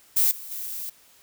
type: noise with level steps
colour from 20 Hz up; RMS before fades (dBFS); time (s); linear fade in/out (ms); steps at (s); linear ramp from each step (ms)
violet; -20 / -39 / -33; 0.16-0.9; 10; 0.31 / 0.51; 2
effects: white hiss -56 dBFS RMS until 1.22 s